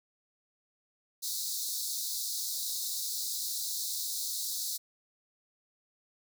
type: high-pass noise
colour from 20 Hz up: pink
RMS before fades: -35 dBFS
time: 1.22-4.78 s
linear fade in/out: 20 ms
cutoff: 3800 Hz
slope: 96 dB/octave
effects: none